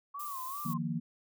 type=tone with vibrato; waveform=sine; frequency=1100 Hz; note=C#6; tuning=14 cents flat; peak=-38 dBFS; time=0.14-0.78 s; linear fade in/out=10 ms; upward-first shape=sine; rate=2.6 Hz; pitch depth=130 cents each way
type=noise; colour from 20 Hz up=violet; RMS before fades=-44 dBFS; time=0.19-0.74 s; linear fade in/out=10 ms
type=chord; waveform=sine; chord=Eb suspended second; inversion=none; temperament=equal; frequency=155.56 / 174.61 / 233.1 Hz; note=Eb3 / F3 / Bb3; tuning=0 / 0 / 0 cents; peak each=-36 dBFS; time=0.65-1 s; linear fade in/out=10 ms
effects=none